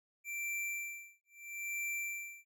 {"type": "tone with tremolo", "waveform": "square", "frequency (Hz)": 2349, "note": "D7", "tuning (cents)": 0, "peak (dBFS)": -36, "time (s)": [0.24, 2.45], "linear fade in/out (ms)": 50, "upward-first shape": "sine", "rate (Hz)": 0.76, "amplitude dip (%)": 100, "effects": []}